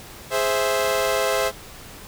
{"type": "chord", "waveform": "sawtooth", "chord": "Ab augmented", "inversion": "none", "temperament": "equal", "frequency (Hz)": [415.3, 523.3, 659.3], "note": ["Ab4", "C5", "E5"], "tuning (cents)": [0, 0, 0], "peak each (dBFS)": [-22, -19, -20], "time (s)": [0.3, 1.52], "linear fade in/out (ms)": 50, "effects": ["pink hiss -41 dBFS RMS until 2.07 s"]}